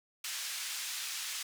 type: band-pass noise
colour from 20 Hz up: white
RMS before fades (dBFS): -39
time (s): 0.24-1.43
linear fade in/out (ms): 5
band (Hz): 1700 to 7800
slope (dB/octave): 12
effects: none